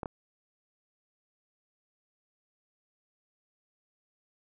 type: clicks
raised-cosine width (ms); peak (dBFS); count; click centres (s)
1; -21; 2; 0.032 / 0.058
effects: none

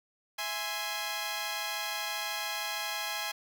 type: chord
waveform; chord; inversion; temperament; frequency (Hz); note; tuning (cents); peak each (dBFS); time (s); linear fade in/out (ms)
10% pulse; E augmented; none; equal; 659.3 / 830.6 / 1046.5; E5 / G#5 / B#5; 0 / 0 / 0; -32 / -27 / -30; 0.38-3.32; 10
effects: none

